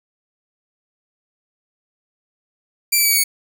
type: tone with pitch steps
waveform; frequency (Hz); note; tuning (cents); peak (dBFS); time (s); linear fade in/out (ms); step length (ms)
5% pulse; 2349 / 2318 / 2287 / 2257 / 2227; D7 / D7 / D7 / C#7 / C#7; 0 / -23 / -47 / +31 / +7; -4; 2.92-3.24; 10; 64
effects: none